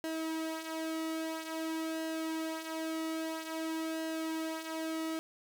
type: tone with flanger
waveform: sawtooth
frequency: 321.1 Hz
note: E4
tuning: 45 cents flat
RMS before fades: -37 dBFS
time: 0.04-5.19 s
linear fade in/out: 0 ms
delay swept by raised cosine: 0.85 to 4.35 ms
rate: 0.5 Hz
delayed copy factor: -0.55
effects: none